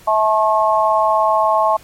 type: harmonic tone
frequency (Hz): 216.5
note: A3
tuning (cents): -28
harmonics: 3 / 4 / 5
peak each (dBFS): -16 / -16 / -16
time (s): 0.07-1.77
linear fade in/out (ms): 10
effects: pink hiss -45 dBFS RMS until 1.83 s + MP3 64 kbps